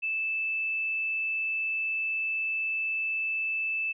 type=tone; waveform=sine; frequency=2632 Hz; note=E7; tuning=3 cents flat; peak=-27 dBFS; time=0.02-3.93 s; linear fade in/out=20 ms; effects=none